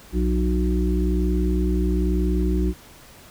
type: harmonic tone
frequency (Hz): 61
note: B1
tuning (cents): -21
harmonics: 1 / 3 / 5 / 6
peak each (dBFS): -20 / -25 / -27 / -28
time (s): 0.12-2.74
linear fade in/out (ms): 50
effects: pink hiss -47 dBFS RMS until 3.3 s